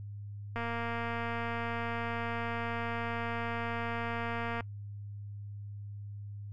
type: click train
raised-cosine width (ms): 0.5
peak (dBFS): -22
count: 944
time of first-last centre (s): 0.56-4.607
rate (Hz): 233
effects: noise-tail reverb RT60 0.1 s tail -23 dB re dry + added 102 Hz sine -40 dBFS peak until 6.52 s